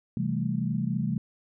sine chord, A minor seventh, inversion first, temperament equal, 130.81 / 164.81 / 196 / 220 Hz, C3 / E3 / G3 / A3, 0 / 0 / 0 / 0 cents, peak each -31 dBFS, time 0.17-1.18 s, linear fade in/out 2 ms, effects none

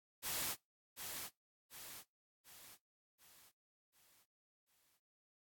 white noise with echo, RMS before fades -40 dBFS, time 0.22-0.56 s, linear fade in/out 50 ms, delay 740 ms, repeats 6, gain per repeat -6 dB, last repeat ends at 5 s, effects noise-tail reverb RT60 0.2 s tail -23 dB re dry + AAC 64 kbps

